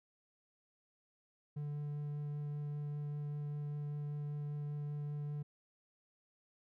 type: tone with vibrato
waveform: triangle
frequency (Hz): 146.83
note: D3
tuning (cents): 0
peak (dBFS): -36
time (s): 1.56-5.43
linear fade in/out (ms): 10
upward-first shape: triangle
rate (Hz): 5.1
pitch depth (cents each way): 9
effects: none